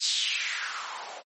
blue noise with band-pass filter sweep, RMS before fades -31 dBFS, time 0-1.23 s, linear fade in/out 50 ms, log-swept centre 4700 to 570 Hz, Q 3.4, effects MP3 32 kbps

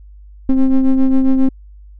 triangle ring-modulated tone, 133.7 Hz, C3, 38 cents sharp, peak -3 dBFS, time 0.49-1.49 s, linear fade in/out 5 ms, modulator 130 Hz, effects added 50 Hz sine -36 dBFS peak until 1.99 s

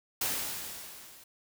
white noise with level ramp, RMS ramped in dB -30 to -54 dBFS, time 0.21-1.24 s, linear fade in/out 5 ms, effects none

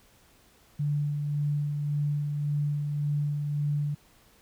sine tone with tremolo, 146.4 Hz, D3, 5 cents flat, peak -24 dBFS, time 0.79-3.95 s, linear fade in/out 10 ms, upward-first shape sine, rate 1.8 Hz, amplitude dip 35%, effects pink hiss -60 dBFS RMS until 4.41 s

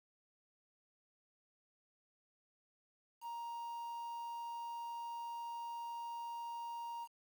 triangle tone with quantisation, 937 Hz, A#5, 9 cents sharp, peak -40 dBFS, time 3.21-7.08 s, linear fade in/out 50 ms, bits 10, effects none

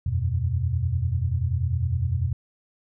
sine chord, E suspended second, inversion none, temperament equal, 82.41 / 92.5 / 123.47 Hz, E2 / F#2 / B2, 0 / 0 / 0 cents, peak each -26 dBFS, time 0.06-2.33 s, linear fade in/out 5 ms, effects none

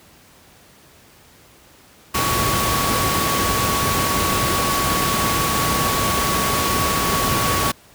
sine tone in noise, 1122 Hz, C#6, 21 cents sharp, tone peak -22 dBFS, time 2.14-7.72 s, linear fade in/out 10 ms, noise pink, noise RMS -20 dBFS, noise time 2.14-7.72 s, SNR -5 dB, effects pink hiss -49 dBFS RMS until 7.94 s + high-pass 60 Hz 12 dB/octave

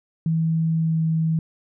sine tone with pitch glide, 162.2 to 160.99 Hz, E3 to E3, -28 to -41 cents, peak -18 dBFS, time 0.26-1.39 s, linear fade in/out 2 ms, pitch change -13 cents, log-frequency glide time 0.76-1.01 s, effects none

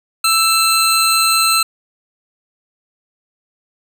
25% pulse tone pair together, 1325 / 4120 Hz, E6 / C8, +9 / -28 cents, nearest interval octave + minor sixth, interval 1963 cents, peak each -10 dBFS, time 0.24-1.63 s, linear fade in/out 5 ms, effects none

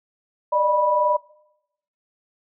sine tone cluster, 583 / 605 / 981 Hz, D5 / D#5 / B5, -13 / -49 / -12 cents, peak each -27 / -21 / -19 dBFS, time 0.52-1.17 s, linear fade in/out 10 ms, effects noise-tail reverb RT60 0.8 s tail -21 dB re dry

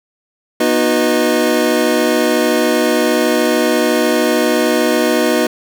square tone cluster, 241.9 / 309.7 / 363.3 / 492.8 / 623 Hz, B3 / D#4 / F#4 / B4 / D#5, -36 / -8 / -32 / -4 / +2 cents, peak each -19 dBFS, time 0.6-5.47 s, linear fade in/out 5 ms, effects none

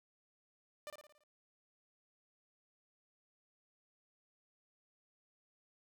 sawtooth tone with echo, 597 Hz, D5, 28 cents sharp, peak -40 dBFS, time 0.87-0.9 s, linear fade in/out 0 ms, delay 56 ms, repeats 6, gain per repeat -5 dB, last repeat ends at 1.236 s, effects none

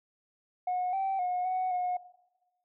sine tone with pitch steps, 727 / 774 / 723 / 742 / 723 Hz, F#5 / G5 / F#5 / F#5 / F#5, -31 / -22 / -40 / +5 / -40 cents, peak -26 dBFS, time 0.67-1.97 s, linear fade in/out 5 ms, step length 260 ms, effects noise-tail reverb RT60 1.0 s tail -17 dB re dry + tanh soft clip ceiling -25 dBFS

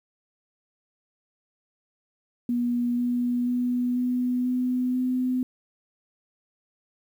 sine tone with pitch steps, 241.5 / 243.9 / 246.3 / 248.7 / 251.2 / 253.7 Hz, B3 / B3 / B3 / B3 / B3 / B3, -39 / -21 / -5 / +12 / +30 / +47 cents, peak -22 dBFS, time 2.49-5.43 s, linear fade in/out 2 ms, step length 490 ms, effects 9-bit

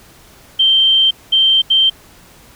sine tone bursts at uneven times, 3136 Hz, G7, in tune, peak -8 dBFS, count 3, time 0.59-1.11 / 1.32-1.62 / 1.7-1.9 s, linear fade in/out 10 ms, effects pink hiss -44 dBFS RMS until 2.55 s

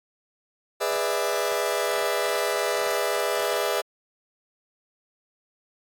sawtooth chord, E dominant seventh, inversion first, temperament just, 412 / 494.4 / 593.3 / 659.3 Hz, G#4 / B4 / D5 / E5, -14 / +2 / +18 / 0 cents, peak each -25 dBFS, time 0.8-3.82 s, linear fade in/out 20 ms, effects AAC 64 kbps

